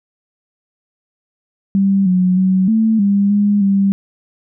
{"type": "tone with pitch steps", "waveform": "sine", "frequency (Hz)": [195.8, 182.9, 187.6, 221.6, 200.2, 204.7, 196.9], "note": ["G3", "F#3", "F#3", "A3", "G3", "G#3", "G3"], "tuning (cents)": [-2, -20, 24, 13, 37, -25, 8], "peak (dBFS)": -10, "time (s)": [1.75, 3.92], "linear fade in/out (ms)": 0, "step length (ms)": 310, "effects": []}